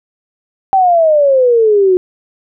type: exponential sweep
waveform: sine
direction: down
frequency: 784 to 360 Hz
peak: -6 dBFS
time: 0.73-1.97 s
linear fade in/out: 0 ms
effects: none